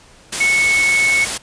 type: tone in noise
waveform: sine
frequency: 2207 Hz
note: C#7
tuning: 8 cents flat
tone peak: -12 dBFS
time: 0.4-1.25 s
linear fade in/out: 10 ms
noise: white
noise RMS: -21 dBFS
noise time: 0.32-1.38 s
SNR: +6 dB
effects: pink hiss -46 dBFS RMS until 1.42 s + resampled to 22050 Hz